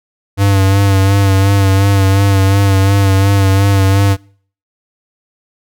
square tone with vibrato, 98 Hz, G2, in tune, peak -8 dBFS, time 0.37-4.17 s, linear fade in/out 50 ms, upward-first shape sine, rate 2.8 Hz, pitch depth 34 cents each way, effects noise-tail reverb RT60 0.5 s tail -25 dB re dry

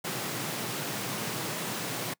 pink high-pass noise, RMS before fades -34 dBFS, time 0.04-2.14 s, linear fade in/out 10 ms, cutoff 110 Hz, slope 96 dB/octave, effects noise-tail reverb RT60 0.1 s tail -25 dB re dry

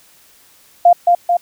sine tone with echo, 698.5 Hz, F5, in tune, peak -4 dBFS, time 0.85-0.93 s, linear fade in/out 5 ms, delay 220 ms, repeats 2, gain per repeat -3 dB, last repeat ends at 1.37 s, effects white hiss -49 dBFS RMS until 1.41 s

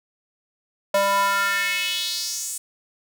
square tone with high-pass filter sweep, 198.3 Hz, G3, 20 cents sharp, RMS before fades -23 dBFS, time 0.94-2.58 s, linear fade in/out 5 ms, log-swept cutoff 650 to 8500 Hz, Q 3.3, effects none

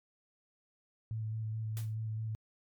sine tone with vibrato, 110 Hz, A2, in tune, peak -34 dBFS, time 1.11-2.35 s, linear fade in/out 0 ms, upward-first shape square, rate 4.7 Hz, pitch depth 14 cents each way
white noise with exponential decay, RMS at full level -44 dBFS, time 1.77-1.95 s, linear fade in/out 0 ms, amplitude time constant 38 ms
effects MP3 96 kbps

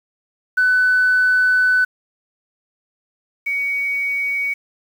sine tone pair in turn, 1500 / 2247 Hz, F#6 / C#7, +23 / +23 cents, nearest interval perfect fifth, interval 700 cents, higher second, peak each -11 / -18 dBFS, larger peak first, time 0.57-1.85 / 3.46-4.54 s, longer first, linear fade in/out 10 ms, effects tanh soft clip ceiling -8 dBFS + 7-bit

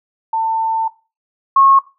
sine tone pair in turn, 895 / 1089 Hz, A5 / C#6, +29 / -31 cents, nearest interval minor third, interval 340 cents, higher second, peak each -14 / -7 dBFS, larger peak second, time 0.33-0.88 / 1.56-1.79 s, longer first, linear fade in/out 5 ms, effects noise-tail reverb RT60 0.3 s tail -17 dB re dry

